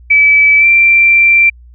sine tone with pitch glide, 2300 to 2355 Hz, D7 to D7, -37 to +4 cents, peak -4 dBFS, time 0.1-1.5 s, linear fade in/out 10 ms, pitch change +41 cents, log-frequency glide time 0.58-0.66 s, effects added 60 Hz sine -35 dBFS peak until 1.74 s

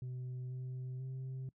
sine tone with pitch steps, 126.5 / 128 / 131 Hz, B2 / C3 / C3, +42 / -38 / +2 cents, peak -37 dBFS, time 0.02-1.49 s, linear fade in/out 2 ms, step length 490 ms, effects noise-tail reverb RT60 0.1 s tail -24 dB re dry + tanh soft clip ceiling -39 dBFS

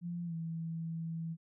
sine tone with pitch glide, 172.9 to 164.14 Hz, F3 to E3, -17 to -7 cents, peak -36 dBFS, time 0.01-1.37 s, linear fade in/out 50 ms, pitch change -90 cents, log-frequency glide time 0.25-0.34 s, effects none

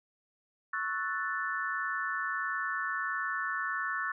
sine chord, F# minor seventh, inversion second, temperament equal, 1108.7 / 1318.5 / 1480 / 1760 Hz, C#6 / E6 / F#6 / A6, 0 / 0 / 0 / 0 cents, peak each -37 / -38 / -36 / -35 dBFS, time 0.73-4.12 s, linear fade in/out 5 ms, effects none

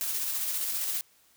blue noise with tremolo, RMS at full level -30 dBFS, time 0.01-1.01 s, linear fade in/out 0 ms, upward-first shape square, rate 15 Hz, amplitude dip 25%, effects white hiss -63 dBFS RMS until 1.36 s

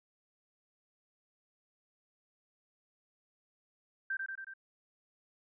sine tone with echo, 1568 Hz, G6, in tune, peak -32 dBFS, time 4.1-4.17 s, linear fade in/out 5 ms, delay 92 ms, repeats 4, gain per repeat -3 dB, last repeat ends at 4.538 s, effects none

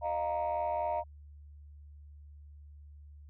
sine chord, Eb suspended second, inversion none, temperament equal with one note detuned, 614.4 / 698.5 / 932.3 Hz, Eb5 / F5 / Bb5, -22 / 0 / 0 cents, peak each -33 dBFS, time 0.01-1.04 s, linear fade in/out 50 ms, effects tanh soft clip ceiling -25 dBFS + added 73 Hz sine -49 dBFS peak until 3.29 s

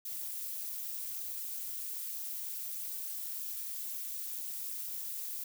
violet noise with amplitude modulation, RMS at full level -36 dBFS, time 0.05-5.44 s, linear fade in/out 5 ms, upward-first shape sine, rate 256 Hz, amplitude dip 85%, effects none

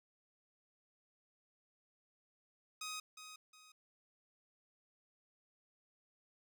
10% pulse tone with echo, 1256 Hz, D#6, 16 cents sharp, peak -34 dBFS, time 2.81-3 s, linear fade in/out 5 ms, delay 360 ms, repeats 2, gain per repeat -9 dB, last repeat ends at 3.72 s, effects none

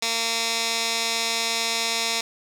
15% pulse tone with band-pass filter, 228.9 Hz, A#3, 31 cents flat, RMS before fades -25 dBFS, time 0.02-2.21 s, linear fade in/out 5 ms, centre 4900 Hz, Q 1.2, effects 7-bit

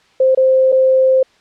sine tone with dropouts, 523.3 Hz, C5, in tune, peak -8 dBFS, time 0.2-1.23 s, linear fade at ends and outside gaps 5 ms, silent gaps 0.349-0.373 / 0.72-0.724 s, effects white hiss -52 dBFS RMS until 1.4 s + low-pass 4000 Hz 12 dB/octave

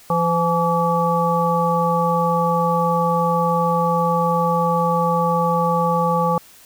harmonic tone with a mistuned harmonic, 169.9 Hz, F3, 47 cents flat, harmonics 1 / 3 / 5 / 7, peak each -21 / -21 / -21 / -21 dBFS, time 0.1-6.38 s, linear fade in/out 2 ms, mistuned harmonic 7, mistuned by -61 cents, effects white hiss -47 dBFS RMS until 6.65 s

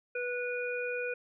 harmonic tone, 490.1 Hz, B4, 13 cents flat, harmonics 1 / 3 / 5, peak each -34 / -38 / -38 dBFS, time 0.15-1.14 s, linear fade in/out 5 ms, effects none

